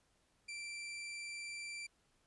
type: tone with vibrato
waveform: sawtooth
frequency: 2349 Hz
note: D7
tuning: in tune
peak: -40 dBFS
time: 0.48-1.87 s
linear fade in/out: 10 ms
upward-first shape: triangle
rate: 20 Hz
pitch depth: 20 cents each way
effects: pink hiss -75 dBFS RMS until 2.26 s + resampled to 24000 Hz